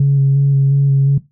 sine tone with vibrato, 138.4 Hz, C#3, 2 cents flat, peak -7 dBFS, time 0-1.18 s, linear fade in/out 5 ms, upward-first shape square, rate 2.8 Hz, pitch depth 14 cents each way, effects noise-tail reverb RT60 0.2 s tail -17 dB re dry + tanh soft clip ceiling -5 dBFS

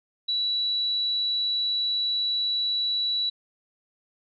sine tone, 3932 Hz, B7, 8 cents flat, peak -23 dBFS, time 0.28-3.3 s, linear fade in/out 10 ms, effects none

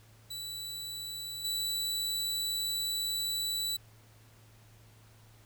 sawtooth tone with level steps, 3951 Hz, B7, in tune, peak -35 / -28 dBFS, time 0.3-3.77 s, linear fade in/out 10 ms, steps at 1.44 s, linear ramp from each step 10 ms, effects added 110 Hz sine -57 dBFS peak until 5.45 s + pink hiss -62 dBFS RMS until 5.45 s

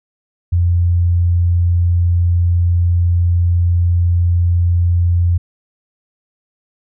sine tone, 87 Hz, F2, 6 cents flat, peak -10 dBFS, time 0.52-5.38 s, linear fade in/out 10 ms, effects none

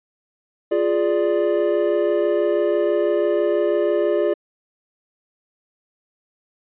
triangle chord, D diminished, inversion first, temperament equal, 349.2 / 415.3 / 587.3 Hz, F4 / Ab4 / D5, 0 / 0 / 0 cents, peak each -19 dBFS, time 0.71-4.34 s, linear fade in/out 10 ms, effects resampled to 8000 Hz

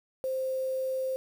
sine tone with quantisation, 523.3 Hz, C5, in tune, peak -28 dBFS, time 0.24-1.16 s, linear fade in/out 0 ms, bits 8, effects none

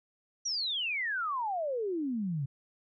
sine exponential sweep, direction down, 5920 to 130.81 Hz, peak -30 dBFS, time 0.45-2.46 s, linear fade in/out 10 ms, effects none

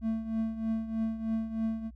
triangle tone with tremolo, 223.1 Hz, A3, 24 cents sharp, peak -24 dBFS, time 0.01-1.91 s, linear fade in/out 50 ms, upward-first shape triangle, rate 3.2 Hz, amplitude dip 75%, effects added 60 Hz sine -47 dBFS peak until 1.95 s

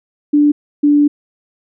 sine tone pair in turn, 293.7 / 292 Hz, D4 / D4, 0 / -10 cents, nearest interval unison, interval 10 cents, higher first, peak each -7 dBFS, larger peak neither, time 0.33-0.52 / 0.83-1.08 s, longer second, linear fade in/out 10 ms, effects none

